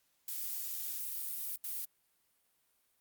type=noise bursts at uneven times; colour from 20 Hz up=violet; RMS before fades=-39 dBFS; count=2; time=0.28-1.56 / 1.64-1.85 s; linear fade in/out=2 ms; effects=white hiss -75 dBFS RMS until 3 s + Opus 48 kbps